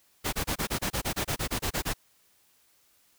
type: noise bursts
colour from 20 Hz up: pink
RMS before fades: -29 dBFS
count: 15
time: 0.24-1.938 s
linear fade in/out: 20 ms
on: 88 ms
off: 27 ms
effects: white hiss -65 dBFS RMS until 3.18 s